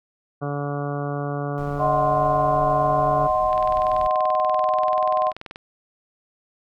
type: harmonic tone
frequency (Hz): 143.6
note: D3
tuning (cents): -39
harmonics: 1 / 2 / 3 / 4 / 5 / 6 / 7 / 8 / 9 / 10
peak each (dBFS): -27 / -32 / -32 / -33 / -33 / -44 / -44 / -36 / -43 / -41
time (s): 0.41-3.28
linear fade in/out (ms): 20
type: noise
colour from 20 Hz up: brown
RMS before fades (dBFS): -37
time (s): 1.58-4.07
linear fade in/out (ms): 0
type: chord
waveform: sine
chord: C diminished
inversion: first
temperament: equal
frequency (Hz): 622.3 / 740 / 1046.5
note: Eb5 / Gb5 / C6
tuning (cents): 0 / 0 / 0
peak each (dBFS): -22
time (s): 1.78-5.33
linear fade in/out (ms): 50
type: click train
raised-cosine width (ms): 0.3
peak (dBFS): -20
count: 43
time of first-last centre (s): 3.53-5.559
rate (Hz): 20.7
effects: none